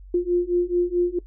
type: beating tone pair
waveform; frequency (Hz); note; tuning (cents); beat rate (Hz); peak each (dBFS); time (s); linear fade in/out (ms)
sine; 349.9 / 354.5; F4 / F4; +3 / +26; 4.6; -22 / -21; 0.14-1.19; 5
effects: noise-tail reverb RT60 0.1 s tail -19 dB re dry + added 47 Hz sine -40 dBFS peak until 1.26 s